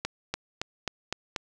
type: accelerating click train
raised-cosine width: 0.2 ms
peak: -12 dBFS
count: 6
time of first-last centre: 0.05-1.362 s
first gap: 290 ms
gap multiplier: 0.95
effects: none